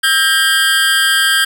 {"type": "tone with amplitude modulation", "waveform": "25% pulse", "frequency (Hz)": 1595, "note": "G6", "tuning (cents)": 30, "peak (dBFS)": -3, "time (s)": [0.03, 1.45], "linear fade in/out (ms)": 10, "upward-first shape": "sine", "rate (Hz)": 286, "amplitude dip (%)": 70, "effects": []}